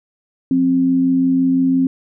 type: tone pair together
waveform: sine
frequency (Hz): 178 / 263.9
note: F3 / C4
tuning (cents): +33 / +15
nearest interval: perfect fifth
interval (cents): 682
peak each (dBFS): -23 / -12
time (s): 0.51-1.87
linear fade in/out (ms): 2
effects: none